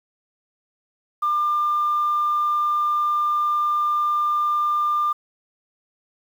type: tone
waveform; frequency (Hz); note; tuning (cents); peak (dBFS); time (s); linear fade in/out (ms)
sine; 1197; D6; +33; -17; 1.22-5.13; 10
effects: tanh soft clip ceiling -14 dBFS + 8-bit